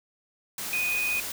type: tone in noise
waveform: sine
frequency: 2485 Hz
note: D#7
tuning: 3 cents flat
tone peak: -25 dBFS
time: 0.73-1.2 s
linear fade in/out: 2 ms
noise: white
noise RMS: -34 dBFS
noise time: 0.58-1.32 s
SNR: +6 dB
effects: none